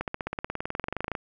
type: accelerating click train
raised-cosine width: 0.5 ms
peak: -15 dBFS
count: 24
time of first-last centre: 0.01-1.152 s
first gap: 68 ms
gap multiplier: 0.97
effects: none